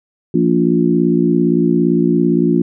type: harmonic tone with a mistuned harmonic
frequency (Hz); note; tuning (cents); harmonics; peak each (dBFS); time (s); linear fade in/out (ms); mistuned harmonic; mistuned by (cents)
57.6; A#1; -20; 3 / 4 / 5 / 6; -16 / -16 / -16 / -16; 0.34-2.62; 5; 6; +29
effects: none